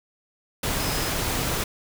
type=tone in noise; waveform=sine; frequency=5090 Hz; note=D#8; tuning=39 cents sharp; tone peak=-35 dBFS; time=0.8-1.1 s; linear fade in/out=5 ms; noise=pink; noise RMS=-26 dBFS; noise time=0.63-1.64 s; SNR=-12 dB; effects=none